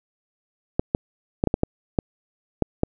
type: clicks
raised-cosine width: 2 ms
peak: -5 dBFS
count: 9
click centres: 0.795 / 0.949 / 1.439 / 1.473 / 1.541 / 1.634 / 1.988 / 2.623 / 2.834 s
effects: none